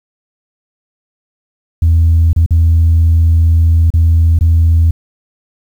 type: tone with dropouts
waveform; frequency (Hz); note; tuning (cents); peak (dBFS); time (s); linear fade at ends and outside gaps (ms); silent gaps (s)
sine; 82.41; E2; 0; -4; 1.82-4.91; 5; 2.331-2.362 / 2.462-2.507 / 3.904-3.938 / 4.389-4.409
effects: tanh soft clip ceiling -3 dBFS + 7-bit